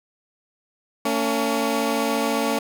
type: tone pair together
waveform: 15% pulse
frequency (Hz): 226.4 / 280.9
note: A3 / C#4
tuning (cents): +50 / +23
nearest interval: major third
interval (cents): 373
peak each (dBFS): -17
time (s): 1.05-2.59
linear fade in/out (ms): 5
effects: none